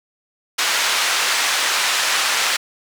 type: band-pass noise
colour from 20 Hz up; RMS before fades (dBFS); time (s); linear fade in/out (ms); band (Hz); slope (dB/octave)
pink; -19; 0.58-2.57; 10; 1200 to 7300; 12
effects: none